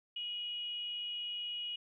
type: tone with frequency modulation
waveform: sine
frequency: 2901 Hz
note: F#7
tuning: 35 cents flat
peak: -37 dBFS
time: 0.16-1.76 s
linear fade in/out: 5 ms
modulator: 444 Hz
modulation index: 0.26
effects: 13-bit

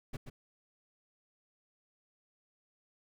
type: noise with echo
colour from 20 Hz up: brown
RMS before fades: -37 dBFS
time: 0.13-0.17 s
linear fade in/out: 10 ms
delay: 130 ms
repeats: 1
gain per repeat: -7 dB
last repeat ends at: 0.3 s
effects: none

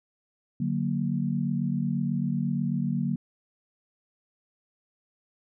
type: chord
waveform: sine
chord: D augmented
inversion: none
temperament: equal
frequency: 146.83 / 185 / 233.1 Hz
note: D3 / F#3 / A#3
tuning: 0 / 0 / 0 cents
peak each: -29 dBFS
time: 0.6-3.16 s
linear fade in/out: 5 ms
effects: none

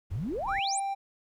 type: noise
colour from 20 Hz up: brown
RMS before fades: -44 dBFS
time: 0.1-0.6 s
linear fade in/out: 10 ms
type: exponential sweep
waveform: sine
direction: up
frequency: 78.7 to 9956 Hz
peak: -30 dBFS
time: 0.11-0.8 s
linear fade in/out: 10 ms
type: tone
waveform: triangle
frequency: 787 Hz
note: G5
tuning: 7 cents sharp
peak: -27 dBFS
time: 0.47-0.95 s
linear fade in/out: 20 ms
effects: none

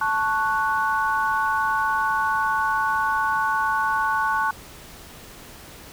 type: chord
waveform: sine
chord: F# minor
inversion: first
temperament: equal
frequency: 880 / 1108.7 / 1480 Hz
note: A5 / C#6 / F#6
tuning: 0 / 0 / 0 cents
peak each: -24 dBFS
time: 0.01-4.51 s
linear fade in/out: 5 ms
effects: pink hiss -43 dBFS RMS until 5.92 s

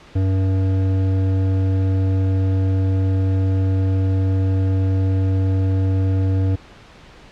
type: tone with hard clipping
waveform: sine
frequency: 95.2 Hz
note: F#2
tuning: 50 cents sharp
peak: -17 dBFS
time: 0.15-6.56 s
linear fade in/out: 10 ms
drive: 11 dB
effects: pink hiss -44 dBFS RMS until 7.31 s + low-pass 4000 Hz 12 dB/octave

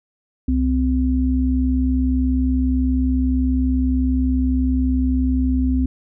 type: tone pair together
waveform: sine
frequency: 65.88 / 257.5 Hz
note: C2 / C4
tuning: +12 / -28 cents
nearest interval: 2 octaves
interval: 2360 cents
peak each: -18 dBFS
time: 0.48-5.86 s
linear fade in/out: 5 ms
effects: none

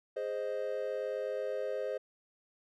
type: chord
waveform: triangle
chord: Ab major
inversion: none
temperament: equal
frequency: 415.3 / 523.3 / 622.3 Hz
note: Ab4 / C5 / Eb5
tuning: 0 / 0 / 0 cents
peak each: -37 / -34 / -37 dBFS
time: 0.16-1.98 s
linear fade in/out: 10 ms
effects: none

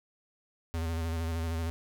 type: tone with vibrato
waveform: square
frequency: 82.2 Hz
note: E2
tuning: 4 cents flat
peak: -31 dBFS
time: 0.74-1.7 s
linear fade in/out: 0 ms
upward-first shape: square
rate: 13 Hz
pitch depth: 31 cents each way
effects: none

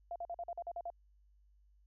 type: tone bursts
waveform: sine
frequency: 689 Hz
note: F5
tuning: 24 cents flat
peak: -38 dBFS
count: 9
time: 0.11-0.902 s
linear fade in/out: 2 ms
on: 48 ms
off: 45 ms
effects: added 50 Hz sine -64 dBFS peak until 1.86 s

